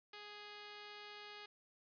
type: tone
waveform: 5% pulse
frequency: 415.3 Hz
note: G#4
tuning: in tune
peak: -39 dBFS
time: 0.13-1.46 s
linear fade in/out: 5 ms
effects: resampled to 11025 Hz + 12-bit